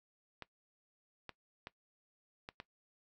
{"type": "clicks", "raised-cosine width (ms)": 0.3, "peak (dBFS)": -28, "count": 5, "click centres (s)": [0.423, 1.293, 1.671, 2.489, 2.601], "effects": ["noise-tail reverb RT60 0.1 s tail -19 dB re dry"]}